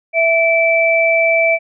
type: tone pair together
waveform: sine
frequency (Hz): 659.3 / 2321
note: E5 / D7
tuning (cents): 0 / -21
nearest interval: octave + minor seventh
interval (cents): 2179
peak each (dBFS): -13 / -13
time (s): 0.13-1.59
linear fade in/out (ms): 50
effects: none